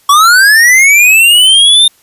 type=linear sweep; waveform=square; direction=up; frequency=1108.7 to 3646 Hz; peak=-3 dBFS; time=0.09-1.88 s; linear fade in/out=5 ms; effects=white hiss -48 dBFS RMS until 2.02 s + resampled to 32000 Hz